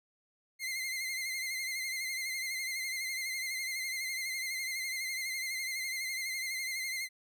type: tone with vibrato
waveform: sawtooth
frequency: 2093 Hz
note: C7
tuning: in tune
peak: -31 dBFS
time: 0.59-7.09 s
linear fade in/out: 50 ms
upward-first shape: sine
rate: 12 Hz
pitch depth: 50 cents each way
effects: none